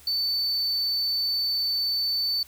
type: tone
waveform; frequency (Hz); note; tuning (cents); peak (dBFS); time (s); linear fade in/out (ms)
triangle; 4519; C#8; +33; -22; 0.07-2.43; 2
effects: added 72 Hz sine -56 dBFS peak until 2.47 s + white hiss -52 dBFS RMS until 2.47 s